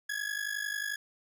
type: ring-modulated tone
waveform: 40% pulse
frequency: 1678 Hz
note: G#6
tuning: 17 cents sharp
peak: -29 dBFS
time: 0.09-0.96 s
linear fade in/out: 5 ms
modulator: 25.6 Hz
effects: none